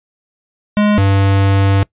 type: tone pair in turn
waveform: square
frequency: 208.4 / 98.12 Hz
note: G#3 / G2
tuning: +6 / +2 cents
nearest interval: octave + minor second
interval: 1304 cents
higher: first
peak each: -10 dBFS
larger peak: neither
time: 0.77-0.98 / 0.98-1.83 s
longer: second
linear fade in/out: 0 ms
effects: noise-tail reverb RT60 0.1 s tail -22 dB re dry + resampled to 8000 Hz